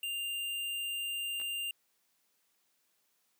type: tone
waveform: square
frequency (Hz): 2794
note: F7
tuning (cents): 0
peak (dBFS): -35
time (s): 0.03-1.71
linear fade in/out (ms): 2
type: clicks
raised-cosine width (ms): 0.3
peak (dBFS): -34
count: 2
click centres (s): 1.4 / 1.415
effects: white hiss -75 dBFS RMS until 3.39 s + high-pass 150 Hz 12 dB/octave